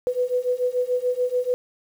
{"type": "beating tone pair", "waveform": "sine", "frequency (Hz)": [493.9, 500.8], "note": ["B4", "B4"], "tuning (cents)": [0, 24], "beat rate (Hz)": 6.9, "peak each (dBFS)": [-24, -23], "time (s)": [0.07, 1.54], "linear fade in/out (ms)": 0, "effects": ["8-bit"]}